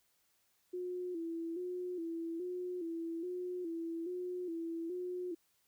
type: tone with vibrato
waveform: sine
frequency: 345.8 Hz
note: F4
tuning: 17 cents flat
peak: -37 dBFS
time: 0.73-5.35 s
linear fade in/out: 10 ms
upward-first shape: square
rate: 1.2 Hz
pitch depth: 72 cents each way
effects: white hiss -75 dBFS RMS until 5.67 s